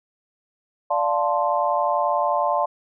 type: chord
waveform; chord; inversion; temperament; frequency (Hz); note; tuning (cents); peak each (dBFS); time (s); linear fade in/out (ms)
sine; D minor seventh; none; equal; 587.3 / 698.5 / 880 / 1046.5; D5 / F5 / A5 / C6; 0 / 0 / 0 / 0; -24; 0.9-2.66; 10
effects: none